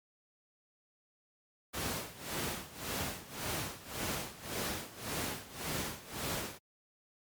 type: noise with tremolo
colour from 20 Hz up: pink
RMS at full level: -35 dBFS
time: 1.73-6.59 s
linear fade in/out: 20 ms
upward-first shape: sine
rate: 1.8 Hz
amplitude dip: 85%
effects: high-pass 80 Hz 12 dB/octave + MP3 96 kbps